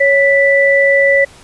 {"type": "tone pair together", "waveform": "sine", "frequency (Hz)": [554.8, 1975.5], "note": ["C#5", "B6"], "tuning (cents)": [1, 0], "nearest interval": "octave + minor seventh", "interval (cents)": 2199, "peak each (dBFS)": -10, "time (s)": [0, 1.25], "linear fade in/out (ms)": 10, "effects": ["pink hiss -41 dBFS RMS until 1.43 s", "resampled to 24000 Hz"]}